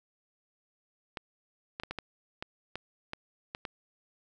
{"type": "clicks", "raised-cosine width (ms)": 0.3, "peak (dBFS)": -20, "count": 10, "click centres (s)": [1.172, 1.799, 1.835, 1.91, 1.987, 2.425, 2.756, 3.134, 3.549, 3.652], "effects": []}